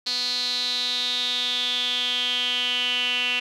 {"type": "tone with band-pass filter sweep", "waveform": "sawtooth", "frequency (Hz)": 247.3, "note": "B3", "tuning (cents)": 3, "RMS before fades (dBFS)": -25, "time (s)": [0.06, 3.4], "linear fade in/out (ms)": 10, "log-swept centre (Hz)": [4300, 2800], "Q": 8.8, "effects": []}